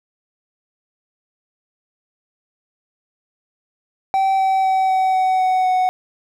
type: tone with pitch steps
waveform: triangle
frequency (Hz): 772 / 766.7 / 761.4 / 756.1 / 750.9 / 745.7 / 740.6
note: G5 / G5 / F#5 / F#5 / F#5 / F#5 / F#5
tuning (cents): -27 / -39 / +49 / +37 / +25 / +13 / +1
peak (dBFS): -12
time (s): 4.14-5.89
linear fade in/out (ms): 0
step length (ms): 250
effects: none